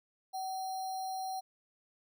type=tone with sample-and-hold; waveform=sine; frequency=756 Hz; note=F#5; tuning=37 cents sharp; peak=-35 dBFS; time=0.33-1.41 s; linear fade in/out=20 ms; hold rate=4900 Hz; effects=none